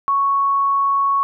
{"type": "tone", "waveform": "sine", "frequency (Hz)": 1109, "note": "C#6", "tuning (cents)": 0, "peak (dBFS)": -14, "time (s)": [0.08, 1.23], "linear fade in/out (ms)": 0, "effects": []}